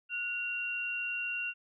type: tone pair together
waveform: sine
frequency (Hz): 1456 / 2756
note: F#6 / F7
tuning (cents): -28 / -24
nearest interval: major seventh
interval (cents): 1104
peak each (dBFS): -40 / -33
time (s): 0.09-1.54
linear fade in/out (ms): 50
effects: none